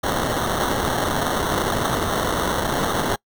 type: noise with sample-and-hold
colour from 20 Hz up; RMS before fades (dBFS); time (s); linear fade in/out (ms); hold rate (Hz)
white; -22; 0.03-3.16; 10; 2450
effects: noise-tail reverb RT60 0.1 s tail -25 dB re dry